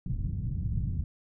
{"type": "low-pass noise", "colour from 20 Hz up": "white", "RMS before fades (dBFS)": -31, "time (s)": [0.06, 1.04], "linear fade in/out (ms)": 2, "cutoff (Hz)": 140, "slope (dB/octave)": 24, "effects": []}